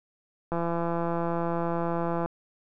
click train, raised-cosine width 1 ms, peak -16 dBFS, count 295, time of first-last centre 0.52-2.26 s, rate 169 Hz, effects none

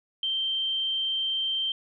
sine tone, 3136 Hz, G7, in tune, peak -25 dBFS, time 0.23-1.72 s, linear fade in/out 2 ms, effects none

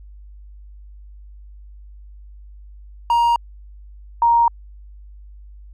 triangle / sine tone pair in turn, 941 / 936.3 Hz, A#5 / A#5, +16 / +7 cents, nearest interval unison, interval 9 cents, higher first, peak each -11 dBFS, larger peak neither, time 3.1-3.36 / 4.22-4.48 s, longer neither, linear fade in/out 2 ms, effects added 50 Hz sine -38 dBFS peak until 5.73 s

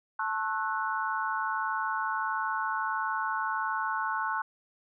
sine chord, F# minor seventh, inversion first, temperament equal with one note detuned, 880 / 1086.5 / 1318.5 / 1480 Hz, A5 / C#6 / E6 / F#6, 0 / -35 / 0 / 0 cents, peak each -33 / -33 / -37 / -33 dBFS, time 0.19-4.42 s, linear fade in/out 5 ms, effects none

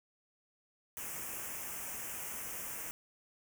white band-stop noise, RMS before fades -42 dBFS, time 0.97-2.91 s, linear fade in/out 0 ms, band 2900 to 5800 Hz, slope 48 dB/octave, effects none

